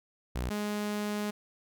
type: tone pair in turn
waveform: sawtooth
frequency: 61.74 / 208.3 Hz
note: B1 / G#3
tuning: 0 / +5 cents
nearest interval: octave + major sixth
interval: 2105 cents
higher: second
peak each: -27 dBFS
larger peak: neither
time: 0.35-0.5 / 0.5-1.31 s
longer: second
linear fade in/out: 10 ms
effects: none